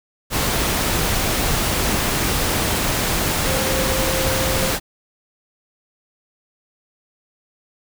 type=tone in noise; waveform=sine; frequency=526 Hz; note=C5; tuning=9 cents sharp; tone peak=-24 dBFS; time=3.45-4.74 s; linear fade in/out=50 ms; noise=pink; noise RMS=-20 dBFS; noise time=0.3-4.8 s; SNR=-7 dB; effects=none